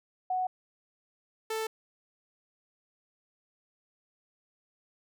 sine / sawtooth tone pair in turn, 740 / 441.4 Hz, F#5 / A4, 0 / +5 cents, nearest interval major sixth, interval 895 cents, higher first, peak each -27 dBFS, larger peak neither, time 0.3-0.47 / 1.5-1.67 s, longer neither, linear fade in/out 5 ms, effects none

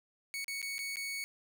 sawtooth tone with dropouts, 2224 Hz, C#7, 5 cents sharp, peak -33 dBFS, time 0.34-1.24 s, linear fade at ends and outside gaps 0 ms, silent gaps 0.444-0.481 / 0.617-0.627 / 0.782-0.79 / 0.958-0.969 s, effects none

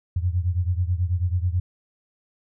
sine beating tone pair, 86.3 / 95.5 Hz, F2 / G2, -20 / -45 cents, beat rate 9.2 Hz, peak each -22 / -25 dBFS, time 0.16-1.6 s, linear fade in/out 5 ms, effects none

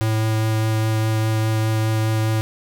square tone with vibrato, 110 Hz, A2, in tune, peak -18 dBFS, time 0.01-2.41 s, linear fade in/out 0 ms, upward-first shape triangle, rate 4.9 Hz, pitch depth 10 cents each way, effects none

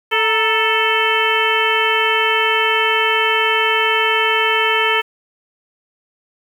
harmonic tone with a mistuned harmonic, 440 Hz, A4, in tune, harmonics 1 / 2 / 3 / 4 / 5 / 6 / 7, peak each -21 / -21 / -21 / -21 / -21 / -21 / -21 dBFS, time 0.11-5.02 s, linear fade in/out 20 ms, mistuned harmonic 2, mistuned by +85 cents, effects 7-bit

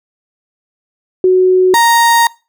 sine / 35% pulse tone pair in turn, 370 / 932.3 Hz, F#4 / A#5, 0 / 0 cents, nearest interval octave + major third, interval 1600 cents, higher second, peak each -5 dBFS, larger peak neither, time 1.24-1.74 / 1.74-2.27 s, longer second, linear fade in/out 2 ms, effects noise-tail reverb RT60 0.3 s tail -23 dB re dry

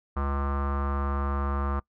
square tone with low-pass filter, 69.9 Hz, C#2, 15 cents sharp, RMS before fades -28 dBFS, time 0.16-1.8 s, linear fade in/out 10 ms, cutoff 1200 Hz, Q 5.9, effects noise-tail reverb RT60 0.1 s tail -23 dB re dry

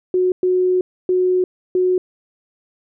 sine tone bursts at uneven times, 366.3 Hz, F#4, 17 cents flat, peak -13 dBFS, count 4, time 0.14-0.32 / 0.43-0.81 / 1.09-1.44 / 1.75-1.98 s, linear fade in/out 2 ms, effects none

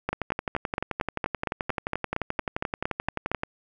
two click trains, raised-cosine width 0.5 ms, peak -12 / -11 dBFS, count 39 / 15, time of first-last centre 0.13-3.434 / 0.09-3.316 s, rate 11.5 / 4.34 Hz, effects none

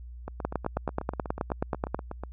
two click trains, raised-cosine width 1 ms, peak -21 / -13 dBFS, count 17 / 15, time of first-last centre 0.28-2.236 / 0.45-1.946 s, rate 8.18 / 9.36 Hz, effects added 60 Hz sine -40 dBFS peak until 2.32 s

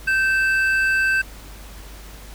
triangle tone pair together, 1556.2 / 2637 Hz, G6 / E7, -13 / 0 cents, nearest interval major sixth, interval 913 cents, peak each -15 / -23 dBFS, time 0.07-1.22 s, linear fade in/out 10 ms, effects added 50 Hz sine -38 dBFS peak until 2.34 s + pink hiss -43 dBFS RMS until 2.34 s

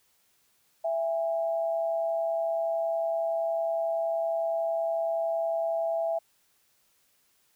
sine tone pair together, 663.2 / 814 Hz, E5 / G#5, +10 / -35 cents, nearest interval major third, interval 355 cents, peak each -26 / -35 dBFS, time 0.84-6.19 s, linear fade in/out 10 ms, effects white hiss -68 dBFS RMS until 7.55 s

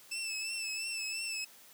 20% pulse tone with vibrato, 2639 Hz, E7, 1 cent sharp, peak -30 dBFS, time 0.11-1.45 s, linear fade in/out 10 ms, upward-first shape triangle, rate 2.9 Hz, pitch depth 54 cents each way, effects white hiss -57 dBFS RMS until 1.73 s + high-pass 150 Hz 12 dB/octave

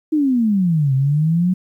sine exponential two-way sweep, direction down then up, 318.1 to 130.81 to 186.8 Hz, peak -13 dBFS, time 0.12-1.54 s, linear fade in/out 10 ms, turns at 0.94 s, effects 9-bit

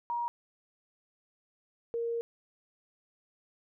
sine tone pair in turn, 949 / 465.8 Hz, A#5 / A#4, +31 / -1 cents, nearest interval octave, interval 1232 cents, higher first, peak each -30 / -30 dBFS, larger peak neither, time 0.1-0.28 / 1.94-2.21 s, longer second, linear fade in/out 0 ms, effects none

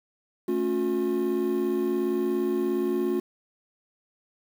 triangle chord, A augmented, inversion none, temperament equal with one note detuned, 220 / 277.2 / 358.4 Hz, A3 / C#4 / E#4, 0 / 0 / +45 cents, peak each -29 / -28 / -23 dBFS, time 0.48-3.2 s, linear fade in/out 5 ms, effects 8-bit

